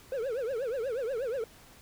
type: tone with vibrato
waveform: triangle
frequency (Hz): 493.9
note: B4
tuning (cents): 0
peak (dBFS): -28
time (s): 0.12-1.44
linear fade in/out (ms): 2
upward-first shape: triangle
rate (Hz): 8.3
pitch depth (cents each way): 260
effects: pink hiss -55 dBFS RMS until 1.81 s